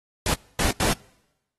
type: noise bursts at uneven times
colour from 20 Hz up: pink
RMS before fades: -23 dBFS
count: 3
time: 0.26-0.34 / 0.59-0.71 / 0.8-0.93 s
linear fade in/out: 2 ms
effects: noise-tail reverb RT60 1.0 s tail -26 dB re dry + AAC 32 kbps